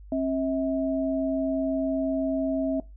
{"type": "tone pair together", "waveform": "sine", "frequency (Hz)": [268.9, 643], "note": ["C4", "E5"], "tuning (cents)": [47, -43], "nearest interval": "octave + minor third", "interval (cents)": 1510, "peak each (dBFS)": [-25, -28], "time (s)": [0.12, 2.8], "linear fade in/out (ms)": 2, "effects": ["noise-tail reverb RT60 0.2 s tail -18 dB re dry", "added 50 Hz sine -43 dBFS peak until 2.96 s"]}